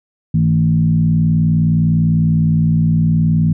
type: tone with frequency modulation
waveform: sine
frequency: 160.1 Hz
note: D#3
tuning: 50 cents sharp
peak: -10 dBFS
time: 0.34-3.53 s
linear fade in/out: 5 ms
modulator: 59.5 Hz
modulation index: 0.88
effects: none